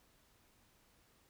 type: silence
effects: pink hiss -70 dBFS RMS until 1.29 s